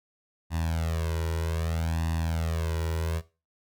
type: tone with flanger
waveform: sawtooth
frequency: 81.8 Hz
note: E2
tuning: 13 cents flat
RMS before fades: -29 dBFS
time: 0.5-3.22 s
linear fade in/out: 50 ms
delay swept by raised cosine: 1.1 to 2.1 ms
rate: 0.63 Hz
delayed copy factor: +0.95
effects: noise-tail reverb RT60 0.3 s tail -17 dB re dry